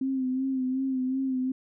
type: tone with vibrato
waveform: sine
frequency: 261.6 Hz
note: C4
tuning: in tune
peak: -25 dBFS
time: 0.01-1.52 s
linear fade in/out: 5 ms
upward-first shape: sine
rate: 2.7 Hz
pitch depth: 42 cents each way
effects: none